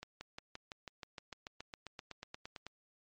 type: accelerating click train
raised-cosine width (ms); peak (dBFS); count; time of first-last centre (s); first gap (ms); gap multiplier
0.2; -27; 20; 0.03-2.666; 180; 0.97
effects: low-pass 7000 Hz 12 dB/octave + MP3 48 kbps